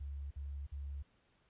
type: tone bursts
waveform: sine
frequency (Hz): 70.3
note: C#2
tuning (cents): +25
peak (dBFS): -40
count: 3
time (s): 0-1.028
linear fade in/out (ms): 10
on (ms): 310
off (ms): 49
effects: pink hiss -73 dBFS RMS until 1.49 s + resampled to 8000 Hz